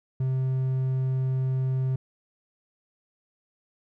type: tone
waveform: triangle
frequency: 130.81 Hz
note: C3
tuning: in tune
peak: -21 dBFS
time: 0.2-1.96 s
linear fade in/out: 5 ms
effects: none